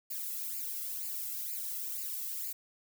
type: noise with flanger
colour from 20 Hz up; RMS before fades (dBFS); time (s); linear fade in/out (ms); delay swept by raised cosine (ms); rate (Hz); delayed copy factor
violet; -38; 0.1-2.53; 10; 0.42 to 1.52; 2.1; +0.85
effects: none